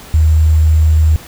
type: tone with sample-and-hold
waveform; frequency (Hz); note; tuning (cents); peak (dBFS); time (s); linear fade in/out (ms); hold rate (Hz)
sine; 78.4; D#2; +14; -6; 0.14-1.16; 0; 7350
effects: pink hiss -35 dBFS RMS until 1.27 s